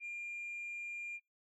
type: tone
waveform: sine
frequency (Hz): 2400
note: D7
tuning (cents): +37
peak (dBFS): -39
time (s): 0-1.2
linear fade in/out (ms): 50
effects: noise-tail reverb RT60 0.3 s tail -26 dB re dry + tanh soft clip ceiling -38 dBFS